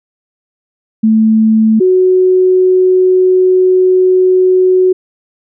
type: tone pair in turn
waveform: sine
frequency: 220 / 370 Hz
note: A3 / F#4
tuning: 0 / 0 cents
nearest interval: major sixth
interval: 900 cents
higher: second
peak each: -5 dBFS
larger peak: neither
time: 1.03-1.8 / 1.8-4.93 s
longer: second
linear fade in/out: 10 ms
effects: none